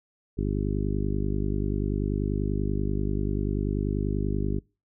harmonic tone, 50.3 Hz, G1, 45 cents sharp, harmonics 1 / 2 / 3 / 4 / 5 / 6 / 7 / 8, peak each -28 / -31 / -33 / -34 / -35 / -36 / -36 / -37 dBFS, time 0.37-4.6 s, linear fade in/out 20 ms, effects noise-tail reverb RT60 0.3 s tail -26 dB re dry

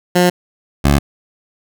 15% pulse tone pair in turn, 178.4 / 71.02 Hz, F3 / C#2, +37 / +43 cents, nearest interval octave + major third, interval 1594 cents, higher first, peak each -3 dBFS, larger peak neither, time 0.15-0.3 / 0.84-0.99 s, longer neither, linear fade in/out 10 ms, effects none

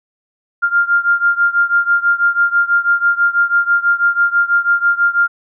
sine beating tone pair, 1396.9 / 1403 Hz, F6 / F6, 0 / +8 cents, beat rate 6.1 Hz, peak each -13 / -15 dBFS, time 0.62-5.28 s, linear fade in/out 20 ms, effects none

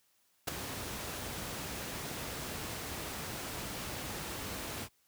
pink noise with ADSR envelope, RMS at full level -30 dBFS, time 0.47-4.89 s, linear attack 13 ms, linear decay 7 ms, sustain -10 dB, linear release 60 ms, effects white hiss -72 dBFS RMS until 5.07 s + high-pass 60 Hz 12 dB/octave

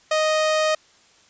sawtooth tone, 622.3 Hz, D#5, in tune, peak -14 dBFS, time 0.11-0.75 s, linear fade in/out 5 ms, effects white hiss -55 dBFS RMS until 1.29 s + resampled to 16000 Hz

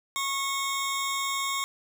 25% pulse tone pair together, 1097 / 3683 Hz, C#6 / A#7, -18 / -22 cents, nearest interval octave + major sixth, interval 2096 cents, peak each -25 / -29 dBFS, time 0.16-1.64 s, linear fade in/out 0 ms, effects 10-bit

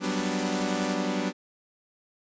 sawtooth chord, G major seventh, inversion third, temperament equal, 185 / 196 / 246.9 / 293.7 Hz, F#3 / G3 / B3 / D4, 0 / 0 / 0 / 0 cents, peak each -28 dBFS, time 0-1.33 s, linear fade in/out 50 ms
white noise with tremolo, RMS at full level -36 dBFS, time 0.03-0.95 s, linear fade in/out 10 ms, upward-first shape sine, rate 14 Hz, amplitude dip 30%
effects resampled to 16000 Hz

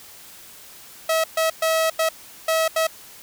sawtooth tone bursts at uneven times, 645 Hz, E5, 38 cents flat, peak -14 dBFS, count 6, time 1.09-1.24 / 1.37-1.5 / 1.62-1.9 / 1.99-2.09 / 2.48-2.68 / 2.76-2.87 s, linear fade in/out 5 ms, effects white hiss -44 dBFS RMS until 3.22 s

